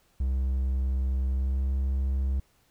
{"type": "tone with pitch glide", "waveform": "triangle", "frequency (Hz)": [65.41, 66.78], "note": ["C2", "C2"], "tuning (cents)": [0, 36], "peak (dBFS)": -22, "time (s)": [0.2, 2.4], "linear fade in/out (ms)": 5, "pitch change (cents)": 36, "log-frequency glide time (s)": [1.27, 1.69], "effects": ["pink hiss -66 dBFS RMS until 2.7 s"]}